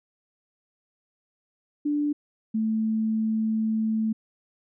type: tone pair in turn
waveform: sine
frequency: 293.7 / 220 Hz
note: D4 / A3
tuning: 0 / 0 cents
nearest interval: perfect fourth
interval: 500 cents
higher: first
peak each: -22 dBFS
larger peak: neither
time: 1.85-2.13 / 2.54-4.13 s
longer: second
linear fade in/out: 10 ms
effects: none

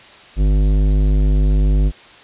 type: tone with tanh clipping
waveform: sine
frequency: 50.4 Hz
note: G1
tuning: 49 cents sharp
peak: -13 dBFS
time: 0.36-1.92 s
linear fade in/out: 50 ms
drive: 15 dB
effects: white hiss -42 dBFS RMS until 2.23 s + resampled to 8000 Hz

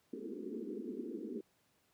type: band-pass noise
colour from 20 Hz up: pink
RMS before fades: -43 dBFS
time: 0.13-1.41 s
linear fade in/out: 5 ms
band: 210 to 450 Hz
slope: 96 dB/octave
effects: pink hiss -74 dBFS RMS until 1.93 s + high-pass 100 Hz 12 dB/octave

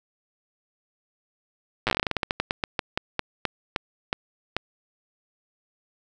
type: slowing click train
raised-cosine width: 0.3 ms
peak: -7 dBFS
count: 25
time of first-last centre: 1.87-4.566 s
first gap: 8 ms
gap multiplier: 1.19
effects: none

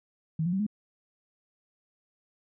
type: tone with pitch steps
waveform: sine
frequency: 159.7 / 175.16 / 192.12 / 210.7 Hz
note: D#3 / F3 / G3 / G#3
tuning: +45 / +5 / -35 / +25 cents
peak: -25 dBFS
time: 0.39-0.666 s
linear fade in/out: 5 ms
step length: 69 ms
effects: none

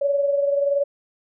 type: tone pair together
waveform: sine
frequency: 563 / 584 Hz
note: C#5 / D5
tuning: +27 / -10 cents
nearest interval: minor second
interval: 63 cents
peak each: -18 / -27 dBFS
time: 0.01-0.84 s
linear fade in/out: 10 ms
effects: none

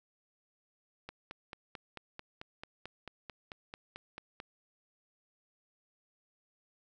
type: click train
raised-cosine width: 0.3 ms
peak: -27 dBFS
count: 16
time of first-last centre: 1.09-4.401 s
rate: 4.53 Hz
effects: none

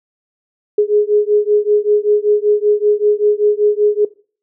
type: beating tone pair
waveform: sine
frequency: 415.3 / 420.5 Hz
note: G#4 / G#4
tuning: 0 / +22 cents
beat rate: 5.2 Hz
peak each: -13 dBFS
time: 0.78-4.05 s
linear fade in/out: 5 ms
effects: noise-tail reverb RT60 0.4 s tail -20 dB re dry

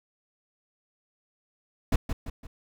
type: noise with echo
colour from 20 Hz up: brown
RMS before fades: -21 dBFS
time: 1.92-1.96 s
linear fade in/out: 5 ms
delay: 170 ms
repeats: 3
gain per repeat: -7 dB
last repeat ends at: 2.47 s
effects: none

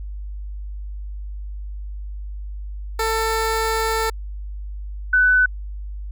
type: tone pair in turn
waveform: 15% pulse / sine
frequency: 445.7 / 1499.2 Hz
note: A4 / F#6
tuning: +22 / +22 cents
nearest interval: octave + major sixth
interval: 2100 cents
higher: second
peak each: -13 / -12 dBFS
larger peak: second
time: 2.99-4.1 / 5.13-5.46 s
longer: first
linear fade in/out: 5 ms
effects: added 50 Hz sine -28 dBFS peak until 6.11 s

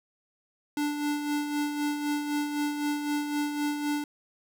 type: tone with tremolo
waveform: square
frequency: 293.7 Hz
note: D4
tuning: in tune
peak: -26 dBFS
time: 0.77-4.04 s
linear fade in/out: 2 ms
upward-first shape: sine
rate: 3.9 Hz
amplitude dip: 50%
effects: none

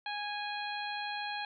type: harmonic tone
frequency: 827 Hz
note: G#5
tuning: 8 cents flat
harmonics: 1 / 2 / 3 / 4 / 5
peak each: -38 / -41 / -43 / -45 / -44 dBFS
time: 0.06-1.45 s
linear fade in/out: 2 ms
effects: none

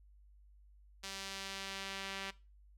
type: tone with band-pass filter sweep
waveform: sawtooth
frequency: 194.5 Hz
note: G3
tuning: 13 cents flat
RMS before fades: -44 dBFS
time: 1.03-2.31 s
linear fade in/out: 10 ms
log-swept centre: 4800 to 2800 Hz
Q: 0.99
effects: noise-tail reverb RT60 0.3 s tail -20 dB re dry + added 50 Hz sine -59 dBFS peak until 2.77 s

